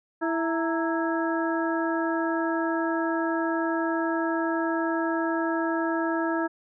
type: harmonic tone with a mistuned harmonic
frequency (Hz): 329.6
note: E4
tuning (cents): 0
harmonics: 1 / 2 / 3 / 4 / 5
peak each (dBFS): -26 / -31 / -32 / -34 / -33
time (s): 0.21-6.48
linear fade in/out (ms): 20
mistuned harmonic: 3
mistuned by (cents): -110
effects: none